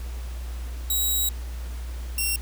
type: tone pair in turn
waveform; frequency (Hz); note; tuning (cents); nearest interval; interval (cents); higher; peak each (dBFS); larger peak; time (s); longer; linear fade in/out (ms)
5% pulse; 3855 / 2736; B7 / F7; -43 / -36; tritone; 593; first; -14; neither; 0.9-1.29 / 2.18-2.36; first; 2
effects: added 60 Hz sine -30 dBFS peak until 2.41 s + pink hiss -46 dBFS RMS until 2.41 s